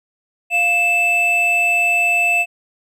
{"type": "tone pair together", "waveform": "triangle", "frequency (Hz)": [698.5, 2637], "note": ["F5", "E7"], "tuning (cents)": [0, 0], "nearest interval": "octave + major seventh", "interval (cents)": 2300, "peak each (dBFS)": [-20, -12], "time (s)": [0.5, 2.46], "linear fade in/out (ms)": 50, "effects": []}